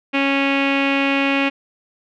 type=tone with low-pass filter; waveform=sawtooth; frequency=276 Hz; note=C#4; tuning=7 cents flat; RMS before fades=-18 dBFS; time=0.13-1.5 s; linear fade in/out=20 ms; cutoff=2600 Hz; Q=5.5; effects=none